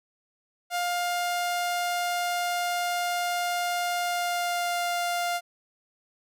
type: tone with pitch glide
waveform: sawtooth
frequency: 705 to 700.1 Hz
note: F5 to F5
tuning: +16 to +4 cents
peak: -22 dBFS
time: 0.7-5.41 s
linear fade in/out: 50 ms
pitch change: -12 cents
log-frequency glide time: 4.01-4.76 s
effects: none